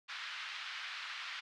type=band-pass noise; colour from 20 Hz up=pink; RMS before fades=-44 dBFS; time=0.08-1.41 s; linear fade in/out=20 ms; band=1300 to 4200 Hz; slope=24 dB/octave; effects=none